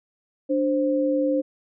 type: tone pair together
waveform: sine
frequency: 293.6 / 524.8 Hz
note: D4 / C5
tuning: 0 / +5 cents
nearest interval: minor seventh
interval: 1005 cents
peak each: -22 dBFS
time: 0.49-1.42 s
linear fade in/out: 20 ms
effects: none